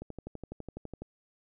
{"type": "click train", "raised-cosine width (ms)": 2, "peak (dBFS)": -27, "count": 13, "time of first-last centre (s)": [0.02, 1.02], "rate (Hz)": 12, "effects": []}